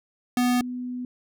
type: tone pair in turn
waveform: square / sine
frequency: 246.9 / 248.6 Hz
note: B3 / B3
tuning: 0 / +12 cents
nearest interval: unison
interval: 12 cents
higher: second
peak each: -20 / -29 dBFS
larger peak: first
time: 0.37-0.61 / 0.61-1.05 s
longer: second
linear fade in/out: 2 ms
effects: none